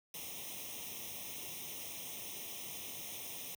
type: noise with comb filter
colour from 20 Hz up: white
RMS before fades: -45 dBFS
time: 0.14-3.55 s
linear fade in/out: 2 ms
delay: 0.33 ms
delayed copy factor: +1
effects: high-pass 80 Hz 12 dB/octave